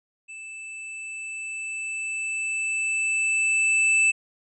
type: tone with level ramp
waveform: square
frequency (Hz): 2637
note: E7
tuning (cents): 0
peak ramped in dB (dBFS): -38 to -17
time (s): 0.28-4.12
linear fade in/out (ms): 20
effects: resampled to 22050 Hz